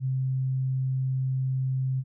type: tone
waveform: sine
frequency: 131.2 Hz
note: C3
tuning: 5 cents sharp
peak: -24 dBFS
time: 0-2.04 s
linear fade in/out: 50 ms
effects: none